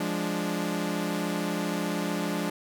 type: chord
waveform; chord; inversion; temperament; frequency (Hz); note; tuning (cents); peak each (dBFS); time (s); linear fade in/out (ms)
sawtooth; D diminished; first; equal; 174.61 / 207.7 / 293.7; F3 / Ab3 / D4; 0 / 0 / 0; -28; 0-2.5; 5
effects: none